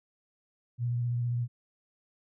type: tone with vibrato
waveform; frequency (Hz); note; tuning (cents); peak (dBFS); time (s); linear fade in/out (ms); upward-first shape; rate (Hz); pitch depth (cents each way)
sine; 120.5; B2; -42; -27; 0.78-1.48; 50; square; 15; 17
effects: none